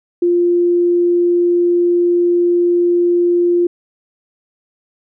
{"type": "tone", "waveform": "sine", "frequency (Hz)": 349.2, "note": "F4", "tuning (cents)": 0, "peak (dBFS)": -10, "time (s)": [0.22, 3.67], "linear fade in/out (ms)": 5, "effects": []}